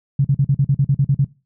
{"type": "tone bursts", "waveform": "sine", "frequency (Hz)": 138.59, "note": "C#3", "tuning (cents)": 0, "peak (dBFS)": -11, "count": 11, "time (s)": [0.19, 1.246], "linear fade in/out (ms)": 5, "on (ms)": 56, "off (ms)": 44, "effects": ["noise-tail reverb RT60 0.3 s tail -21 dB re dry"]}